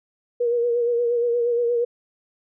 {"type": "tone with vibrato", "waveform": "sine", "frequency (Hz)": 476, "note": "A#4", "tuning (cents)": 36, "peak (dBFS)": -18, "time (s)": [0.4, 1.85], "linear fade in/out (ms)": 10, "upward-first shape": "sine", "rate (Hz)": 8.5, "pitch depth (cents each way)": 36, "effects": []}